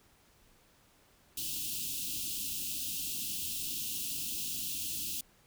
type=band-stop noise; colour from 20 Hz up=white; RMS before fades=-37 dBFS; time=1.37-5.21 s; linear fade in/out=5 ms; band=350 to 2600 Hz; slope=96 dB/octave; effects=pink hiss -65 dBFS RMS until 5.46 s